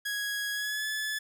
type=tone with pitch glide; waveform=sawtooth; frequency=1661.2 to 1723.8 Hz; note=G#6 to A6; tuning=0 to -36 cents; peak=-27 dBFS; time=0.05-1.19 s; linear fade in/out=10 ms; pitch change=+64 cents; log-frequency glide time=0.52-0.86 s; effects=none